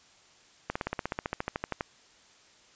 slowing click train, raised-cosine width 0.5 ms, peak -15 dBFS, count 17, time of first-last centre 0.7-1.809 s, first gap 55 ms, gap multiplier 1.03, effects white hiss -59 dBFS RMS until 2.75 s + resampled to 16000 Hz

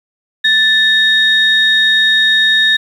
sine tone pair together, 1760 / 3729 Hz, A6 / A#7, 0 / 0 cents, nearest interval octave + minor second, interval 1300 cents, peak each -10 dBFS, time 0.44-2.77 s, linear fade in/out 10 ms, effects tanh soft clip ceiling -1 dBFS + 7-bit

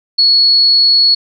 sine tone, 4370 Hz, C#8, 26 cents flat, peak -6 dBFS, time 0.18-1.15 s, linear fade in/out 10 ms, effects none

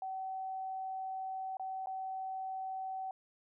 sine tone with dropouts, 761 Hz, F#5, 48 cents sharp, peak -37 dBFS, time 0.02-3.11 s, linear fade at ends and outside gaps 2 ms, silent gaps 1.57-1.596 / 1.86-1.87 s, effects none

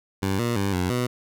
15% pulse tone with pitch steps, 96.7 / 118.9 / 99 / 90.4 / 123.4 Hz, G2 / A#2 / G2 / F#2 / B2, -23 / +35 / +18 / -40 / -1 cents, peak -16 dBFS, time 0.22-1.07 s, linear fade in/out 10 ms, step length 170 ms, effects none

